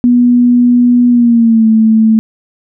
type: tone with pitch glide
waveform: sine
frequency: 243.7 to 220.9 Hz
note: B3 to A3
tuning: -23 to +7 cents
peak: -4 dBFS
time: 0.04-2.19 s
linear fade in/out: 0 ms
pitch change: -170 cents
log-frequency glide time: 1.09-1.67 s
effects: none